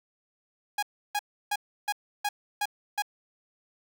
sawtooth tone bursts, 825 Hz, G#5, 12 cents flat, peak -22 dBFS, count 7, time 0.78-3.022 s, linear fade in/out 5 ms, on 46 ms, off 320 ms, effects none

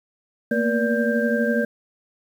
sine tone cluster, 228.7 / 240.8 / 478.8 / 579 / 1583 Hz, A#3 / B3 / A#4 / D5 / G6, -33 / -44 / +46 / -25 / +17 cents, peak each -22 / -28 / -25 / -25 / -26 dBFS, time 0.51-1.65 s, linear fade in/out 5 ms, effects 8-bit

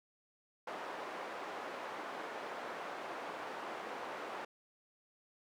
white band-pass noise, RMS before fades -44 dBFS, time 0.67-4.45 s, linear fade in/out 5 ms, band 390 to 1100 Hz, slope 12 dB/octave, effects none

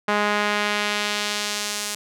sawtooth tone with band-pass filter sweep, 207.7 Hz, G#3, in tune, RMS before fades -24 dBFS, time 0.08-1.95 s, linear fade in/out 5 ms, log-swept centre 1300 to 7800 Hz, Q 0.86, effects none

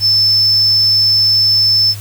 sine tone, 5274 Hz, E8, in tune, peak -8 dBFS, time 0-1.95 s, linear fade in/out 50 ms, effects added 103 Hz sine -25 dBFS peak until 2 s + white hiss -34 dBFS RMS until 2 s

